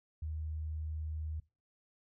sine tone, 77.9 Hz, D#2, 3 cents sharp, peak -36 dBFS, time 0.22-1.4 s, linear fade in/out 5 ms, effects noise-tail reverb RT60 0.3 s tail -22 dB re dry

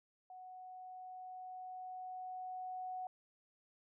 sine tone with level ramp, 740 Hz, F#5, in tune, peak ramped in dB -50 to -40 dBFS, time 0.3-3.07 s, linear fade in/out 2 ms, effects none

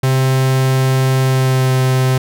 45% pulse tone with pitch glide, 131.6 to 129.86 Hz, C3 to C3, +10 to -13 cents, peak -11 dBFS, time 0.03-2.18 s, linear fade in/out 5 ms, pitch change -23 cents, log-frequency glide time 1.21-1.74 s, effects none

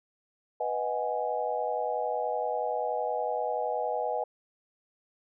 sine chord, G# minor seventh, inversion first, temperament equal with one note detuned, 493.9 / 626.2 / 740 / 830.6 Hz, B4 / D#5 / F#5 / G#5, 0 / +11 / 0 / 0 cents, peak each -33 / -33 / -34 / -33 dBFS, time 0.6-4.24 s, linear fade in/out 5 ms, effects none

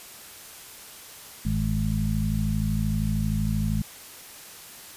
harmonic tone with a mistuned harmonic, 52.9 Hz, G#1, 33 cents sharp, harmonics 1 / 2 / 3 / 4, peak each -28 / -28 / -28 / -28 dBFS, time 1.45-3.82 s, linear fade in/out 5 ms, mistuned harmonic 1, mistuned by -150 cents, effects white hiss -44 dBFS RMS until 4.96 s + resampled to 32000 Hz

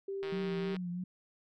sine tone, 392 Hz, G4, in tune, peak -35 dBFS, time 0.08-0.75 s, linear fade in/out 5 ms
click train, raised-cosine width 0.3 ms, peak -29 dBFS, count 85, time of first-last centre 0.23-0.765 s, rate 157 Hz
sine tone with vibrato, 180.4 Hz, F#3, 44 cents flat, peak -35 dBFS, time 0.32-1.04 s, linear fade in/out 5 ms, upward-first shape triangle, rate 3 Hz, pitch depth 66 cents each way
effects none

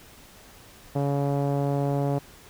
sawtooth tone with low-pass filter, 141.1 Hz, C#3, 31 cents sharp, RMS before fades -25 dBFS, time 0.95-2.19 s, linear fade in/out 10 ms, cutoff 680 Hz, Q 2, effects pink hiss -50 dBFS RMS until 2.49 s

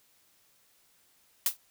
blue noise with exponential decay, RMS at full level -21 dBFS, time 1.46-1.57 s, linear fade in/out 2 ms, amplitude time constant 23 ms, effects white hiss -66 dBFS RMS until 1.7 s

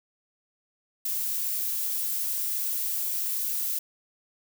violet noise, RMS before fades -29 dBFS, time 1.05-3.79 s, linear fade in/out 5 ms, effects none

